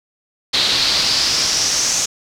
brown noise with band-pass filter sweep, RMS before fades -17 dBFS, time 0.53-2.06 s, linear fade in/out 10 ms, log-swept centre 4000 to 6400 Hz, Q 4.5, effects none

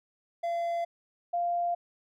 triangle / sine tone pair in turn, 683 / 695.7 Hz, F5 / F5, -39 / -7 cents, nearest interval unison, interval 32 cents, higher second, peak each -26 dBFS, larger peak neither, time 0.43-0.85 / 1.33-1.75 s, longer neither, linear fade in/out 10 ms, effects none

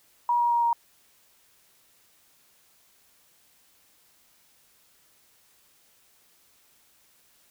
sine tone with pitch steps, 958 / 951.4 / 944.8 / 938.3 Hz, A#5 / A#5 / A#5 / A#5, +47 / +35 / +23 / +11 cents, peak -20 dBFS, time 0.29-0.73 s, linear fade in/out 2 ms, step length 110 ms, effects white hiss -62 dBFS RMS until 7.5 s

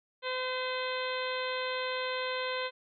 harmonic tone with a mistuned harmonic, 511 Hz, C5, 41 cents flat, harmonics 1 / 2 / 3 / 4 / 5 / 6 / 7 / 8, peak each -35 / -38 / -40 / -41 / -42 / -43 / -43 / -44 dBFS, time 0.22-2.71 s, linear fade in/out 50 ms, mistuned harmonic 6, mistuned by +48 cents, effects none

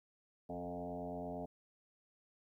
sine tone with frequency modulation, 440 Hz, A4, in tune, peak -40 dBFS, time 0.49-1.46 s, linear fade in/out 10 ms, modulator 88.8 Hz, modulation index 3.5, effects 13-bit

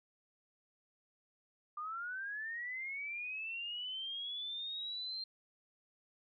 sine linear sweep, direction up, 1189 to 4186 Hz, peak -39 dBFS, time 1.77-5.24 s, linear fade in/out 5 ms, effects none

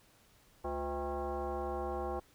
sine tone with frequency modulation, 220 Hz, A3, in tune, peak -34 dBFS, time 0.64-2.2 s, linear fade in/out 10 ms, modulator 288 Hz, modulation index 2.8, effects pink hiss -65 dBFS RMS until 2.34 s

